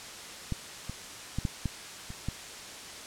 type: clicks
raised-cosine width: 5 ms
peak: -18 / -24 / -18 / -16 / -17 / -28 / -19 dBFS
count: 7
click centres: 0.523 / 0.896 / 1.386 / 1.452 / 1.657 / 2.104 / 2.286 s
effects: white hiss -43 dBFS RMS until 3.06 s + low-pass 8000 Hz 12 dB/octave

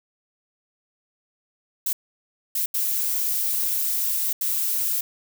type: noise bursts at uneven times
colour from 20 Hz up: violet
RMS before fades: -24 dBFS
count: 4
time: 1.86-1.93 / 2.55-2.66 / 2.74-4.33 / 4.41-5.01 s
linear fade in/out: 5 ms
effects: none

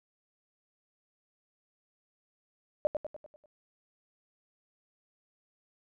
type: tone with echo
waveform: sine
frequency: 601 Hz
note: D5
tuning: 40 cents sharp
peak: -22 dBFS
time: 2.85-2.87 s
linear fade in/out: 0 ms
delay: 98 ms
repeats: 6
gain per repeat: -6 dB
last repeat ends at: 3.458 s
effects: none

